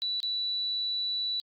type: tone with dropouts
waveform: sine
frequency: 3951 Hz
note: B7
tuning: in tune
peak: -28 dBFS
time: 0.02-1.4 s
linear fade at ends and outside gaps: 0 ms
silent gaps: 0.203-0.23 s
effects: Opus 48 kbps